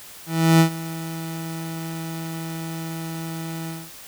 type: tone with ADSR envelope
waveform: 30% pulse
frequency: 163.3 Hz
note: E3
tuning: 16 cents flat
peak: -8 dBFS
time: 0.26-3.91 s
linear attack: 340 ms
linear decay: 93 ms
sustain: -18 dB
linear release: 220 ms
effects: white hiss -42 dBFS RMS until 4.07 s